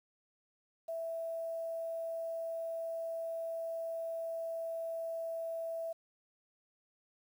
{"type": "tone with quantisation", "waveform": "sine", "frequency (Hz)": 659.3, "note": "E5", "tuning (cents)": 0, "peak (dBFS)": -36, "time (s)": [0.88, 5.93], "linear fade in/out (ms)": 10, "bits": 10, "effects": []}